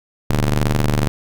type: ring-modulated tone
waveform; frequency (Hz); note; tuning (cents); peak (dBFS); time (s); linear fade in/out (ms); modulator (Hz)
sawtooth; 74.5; D2; +25; -8; 0.3-1.08; 0; 48.2
effects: none